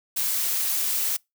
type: noise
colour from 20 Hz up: blue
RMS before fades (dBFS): -25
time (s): 0.16-1.17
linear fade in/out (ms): 10
effects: noise-tail reverb RT60 0.2 s tail -26 dB re dry